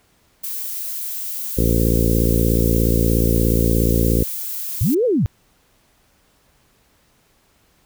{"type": "noise", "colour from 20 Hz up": "violet", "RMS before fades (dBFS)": -27, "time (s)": [0.43, 4.95], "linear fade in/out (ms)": 10}
{"type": "harmonic tone", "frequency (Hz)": 56.9, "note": "A#1", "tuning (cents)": -41, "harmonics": [1, 2, 3, 4, 5, 6, 7, 8, 9], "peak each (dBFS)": [-18, -21, -23, -24, -25, -26, -26, -27, -28], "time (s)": [1.57, 4.24], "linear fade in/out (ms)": 10}
{"type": "linear two-way sweep", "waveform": "sine", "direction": "up then down", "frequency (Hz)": [78.4, 522, 78.4], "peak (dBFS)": -14, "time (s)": [4.81, 5.26], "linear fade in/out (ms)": 0, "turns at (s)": 5.05}
{"effects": ["pink hiss -59 dBFS RMS until 7.85 s"]}